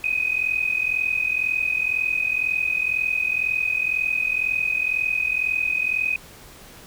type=tone pair together; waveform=sine; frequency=2489 / 2531 Hz; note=D#7 / D#7; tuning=0 / +29 cents; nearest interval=unison; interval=29 cents; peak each=-23 dBFS; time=0.04-6.16 s; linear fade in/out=2 ms; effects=pink hiss -45 dBFS RMS until 6.86 s